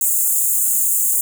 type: high-pass noise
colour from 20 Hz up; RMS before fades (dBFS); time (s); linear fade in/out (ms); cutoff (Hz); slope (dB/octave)
pink; -17; 0.01-1.21; 2; 6900; 96
effects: none